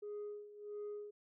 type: tone with tremolo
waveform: sine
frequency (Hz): 415.3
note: G#4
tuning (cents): 0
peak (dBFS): -39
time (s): 0.02-1.11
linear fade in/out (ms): 10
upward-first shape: sine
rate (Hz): 1.5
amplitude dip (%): 80
effects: tanh soft clip ceiling -40 dBFS